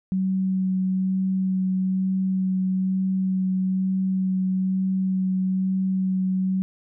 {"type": "tone with vibrato", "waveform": "sine", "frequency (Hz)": 188.2, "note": "F#3", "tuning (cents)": 30, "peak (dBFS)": -20, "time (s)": [0.12, 6.62], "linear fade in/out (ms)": 0, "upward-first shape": "sine", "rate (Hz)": 1.1, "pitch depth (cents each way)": 10, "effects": []}